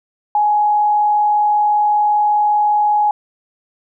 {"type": "tone with frequency modulation", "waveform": "sine", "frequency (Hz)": 837, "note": "G#5", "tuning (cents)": 13, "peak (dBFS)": -11, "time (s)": [0.35, 3.11], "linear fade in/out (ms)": 2, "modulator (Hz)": 45.2, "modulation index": 0.22, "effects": []}